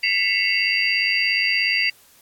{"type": "tone cluster", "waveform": "sine", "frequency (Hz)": [1999, 2189, 2679, 2776, 4704], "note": ["B6", "C#7", "E7", "F7", "D8"], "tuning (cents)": [20, -22, 27, -11, 2], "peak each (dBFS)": -24, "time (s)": [0.03, 1.9], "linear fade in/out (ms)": 5, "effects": ["white hiss -53 dBFS RMS until 2.21 s", "AAC 64 kbps"]}